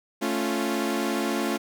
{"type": "chord", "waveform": "sawtooth", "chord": "A augmented", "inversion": "none", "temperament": "equal", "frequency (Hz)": [220, 277.2, 349.2], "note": ["A3", "C#4", "E#4"], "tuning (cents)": [0, 0, 0], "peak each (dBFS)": -25, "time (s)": [0.21, 1.58], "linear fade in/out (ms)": 20, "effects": []}